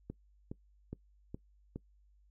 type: click train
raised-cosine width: 3 ms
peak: -28 dBFS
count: 5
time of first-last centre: 0.1-1.76 s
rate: 2.41 Hz
effects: noise-tail reverb RT60 0.1 s tail -21 dB re dry + added 50 Hz sine -63 dBFS peak until 2.3 s